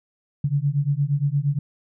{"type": "beating tone pair", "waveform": "sine", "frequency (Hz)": [138.59, 147.19], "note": ["C#3", "D3"], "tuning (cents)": [0, 4], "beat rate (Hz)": 8.6, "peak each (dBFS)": -22, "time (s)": [0.44, 1.59], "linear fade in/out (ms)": 5, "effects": []}